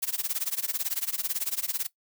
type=noise with tremolo; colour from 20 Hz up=blue; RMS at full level=-27 dBFS; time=0.02-1.87 s; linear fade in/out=10 ms; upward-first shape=sine; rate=18 Hz; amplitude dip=95%; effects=noise-tail reverb RT60 0.1 s tail -18 dB re dry